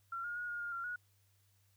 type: tone with pitch steps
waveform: sine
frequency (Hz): 1366 / 1424 / 1447 / 1426 / 1415 / 1378 / 1455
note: F6 / F6 / F#6 / F6 / F6 / F6 / F#6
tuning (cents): -39 / +33 / -39 / +36 / +22 / -24 / -29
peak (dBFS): -38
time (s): 0.12-0.96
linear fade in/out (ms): 5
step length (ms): 120
effects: added 98 Hz sine -70 dBFS peak until 1.76 s + white hiss -75 dBFS RMS until 1.76 s